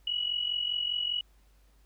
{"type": "tone with amplitude modulation", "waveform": "sine", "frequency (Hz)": 2926, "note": "F#7", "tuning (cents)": -20, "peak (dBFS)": -25, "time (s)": [0.07, 1.21], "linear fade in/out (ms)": 5, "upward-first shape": "sine", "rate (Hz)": 45, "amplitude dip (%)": 70, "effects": ["added 50 Hz sine -59 dBFS peak until 1.85 s", "pink hiss -69 dBFS RMS until 1.85 s"]}